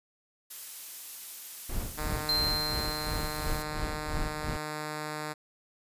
blue noise, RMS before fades -41 dBFS, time 0.5-3.63 s, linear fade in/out 10 ms
brown noise with tremolo, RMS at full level -32 dBFS, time 1.69-4.57 s, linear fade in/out 5 ms, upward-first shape sine, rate 2.9 Hz, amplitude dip 80%
5% pulse tone, 152.3 Hz, D#3, 37 cents flat, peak -23 dBFS, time 1.97-5.34 s, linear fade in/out 20 ms
triangle tone with exponential decay, 4142 Hz, C8, 18 cents flat, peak -23 dBFS, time 2.29-4.55 s, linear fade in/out 1 ms, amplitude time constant 490 ms
effects resampled to 32000 Hz

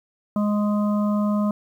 harmonic tone, 207.8 Hz, G#3, 1 cent sharp, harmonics 1 / 3 / 5 / 6, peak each -19 / -29 / -33 / -35 dBFS, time 0.36-1.51 s, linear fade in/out 2 ms, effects 9-bit

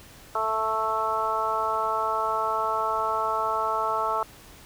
harmonic tone, 220 Hz, A3, in tune, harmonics 2 / 3 / 4 / 5 / 6, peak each -34 / -31 / -29 / -29 / -28 dBFS, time 0.35-4.23 s, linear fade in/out 2 ms, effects pink hiss -49 dBFS RMS until 4.65 s

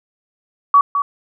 sine tone with echo, 1135 Hz, C#6, 41 cents sharp, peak -6 dBFS, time 0.74-0.81 s, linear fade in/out 2 ms, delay 210 ms, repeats 1, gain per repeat -8 dB, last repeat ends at 1.02 s, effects none

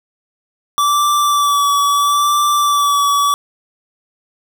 square tone with vibrato, 1157 Hz, D6, 26 cents flat, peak -12 dBFS, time 0.78-3.34 s, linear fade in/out 0 ms, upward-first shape sine, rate 0.75 Hz, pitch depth 25 cents each way, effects none

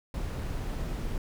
brown noise, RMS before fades -33 dBFS, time 0.14-1.18 s, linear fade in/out 2 ms, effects none

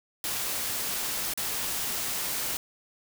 white noise with dropouts, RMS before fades -31 dBFS, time 0.24-2.57 s, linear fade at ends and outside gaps 1 ms, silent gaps 1.337-1.375 s, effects none

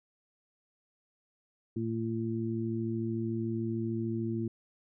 harmonic tone, 113.4 Hz, A#2, 47 cents flat, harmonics 1 / 2 / 3, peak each -35 / -34 / -35 dBFS, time 1.76-4.48 s, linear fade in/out 5 ms, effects none

